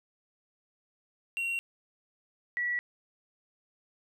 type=tone pair in turn; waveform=triangle / sine; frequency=2745 / 1941 Hz; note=F7 / B6; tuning=-31 / -31 cents; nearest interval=tritone; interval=600 cents; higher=first; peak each=-28 dBFS; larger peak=neither; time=1.37-1.59 / 2.57-2.79 s; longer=neither; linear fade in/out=0 ms; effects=none